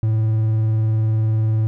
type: tone with vibrato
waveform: triangle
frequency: 110 Hz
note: A2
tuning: in tune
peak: -13 dBFS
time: 0.03-1.67 s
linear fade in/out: 0 ms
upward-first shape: sine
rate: 20 Hz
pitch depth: 36 cents each way
effects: none